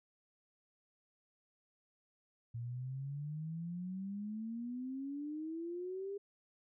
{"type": "exponential sweep", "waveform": "sine", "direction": "up", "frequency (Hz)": [115.5, 405.8], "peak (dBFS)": -39, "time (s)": [2.54, 6.18], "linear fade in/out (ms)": 10, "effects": []}